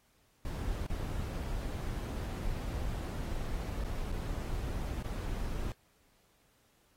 brown noise with dropouts, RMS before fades -36 dBFS, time 0.45-5.72 s, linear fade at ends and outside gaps 1 ms, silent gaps 0.866-0.899 / 3.84-3.846 / 4.118-4.123 / 5.026-5.046 s, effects pink hiss -70 dBFS RMS until 6.96 s + AAC 48 kbps

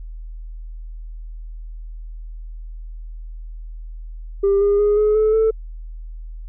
sine tone with pitch steps, 397.2 / 405.8 / 414.5 / 423.5 / 432.6 / 442 Hz, G4 / G#4 / G#4 / G#4 / A4 / A4, +23 / -40 / -3 / +34 / -29 / +8 cents, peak -11 dBFS, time 4.43-5.51 s, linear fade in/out 10 ms, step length 180 ms, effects tanh soft clip ceiling -11 dBFS + added 40 Hz sine -30 dBFS peak until 6.48 s

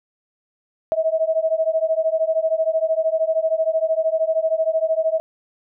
sine beating tone pair, 636 / 649 Hz, D#5 / E5, +38 / -27 cents, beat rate 13 Hz, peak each -20 dBFS, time 0.92-5.2 s, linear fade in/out 0 ms, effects none

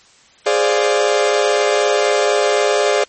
40% pulse chord, D half-diminished seventh, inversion second, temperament equal, 415.3 / 523.3 / 587.3 / 698.5 Hz, Ab4 / C5 / D5 / F5, 0 / 0 / 0 / 0 cents, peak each -16 / -19 / -17 / -21 dBFS, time 0.46-3.04 s, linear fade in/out 5 ms, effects white hiss -49 dBFS RMS until 3.08 s + MP3 32 kbps

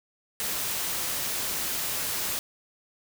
white noise, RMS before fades -30 dBFS, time 0.4-2.39 s, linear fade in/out 0 ms, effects none

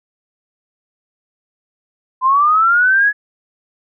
sine linear sweep, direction up, 1014 to 1700 Hz, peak -9 dBFS, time 2.21-3.13 s, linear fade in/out 50 ms, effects none

